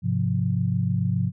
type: chord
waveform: sine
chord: F minor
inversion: first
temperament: equal with one note detuned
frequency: 103.83 / 130.81 / 176.24 Hz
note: Ab2 / C3 / F3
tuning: 0 / 0 / +16 cents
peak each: -25 dBFS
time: 0.02-1.32 s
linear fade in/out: 50 ms
effects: none